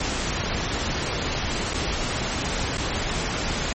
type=noise with dropouts; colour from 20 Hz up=pink; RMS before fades=-26 dBFS; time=0-3.73 s; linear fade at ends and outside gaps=5 ms; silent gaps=1.737-1.741 / 2.774-2.779 s; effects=MP3 32 kbps